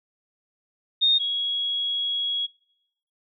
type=tone pair in turn; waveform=sine; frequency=3686 / 3324 Hz; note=A#7 / G#7; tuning=-20 / +1 cents; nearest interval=major second; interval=179 cents; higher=first; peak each=-16 / -23 dBFS; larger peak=first; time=1.01-1.19 / 1.19-2.47 s; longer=second; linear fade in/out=20 ms; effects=noise-tail reverb RT60 0.9 s tail -25 dB re dry